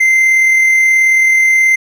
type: tone with amplitude modulation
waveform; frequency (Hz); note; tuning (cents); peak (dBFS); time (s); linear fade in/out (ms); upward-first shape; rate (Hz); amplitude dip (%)
triangle; 2080; C7; -11; -4; 0-1.76; 10; sine; 38.6; 25
effects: none

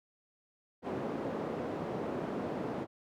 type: band-pass noise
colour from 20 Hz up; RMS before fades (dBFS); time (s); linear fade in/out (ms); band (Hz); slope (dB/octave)
white; -37; 0.82-2.87; 50; 170 to 480; 12
effects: none

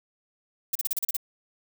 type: noise bursts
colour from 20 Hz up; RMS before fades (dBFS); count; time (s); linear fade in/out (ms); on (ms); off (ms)
violet; -26; 8; 0.73-1.167; 5; 24; 35
effects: none

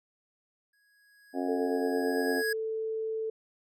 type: tone with exponential growth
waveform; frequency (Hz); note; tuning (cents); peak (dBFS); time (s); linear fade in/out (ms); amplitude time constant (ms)
square; 1661.2; G#6; 0; -29; 0.73-2.53; 5; 390
type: harmonic tone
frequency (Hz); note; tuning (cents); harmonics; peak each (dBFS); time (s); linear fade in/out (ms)
90.2; F#2; -44; 3 / 4 / 5 / 6 / 7 / 8 / 9; -31 / -36 / -39 / -44 / -38 / -38 / -44; 1.33-2.43; 50
type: tone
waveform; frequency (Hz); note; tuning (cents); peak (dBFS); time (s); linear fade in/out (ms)
sine; 442; A4; +8; -30; 1.48-3.3; 5
effects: none

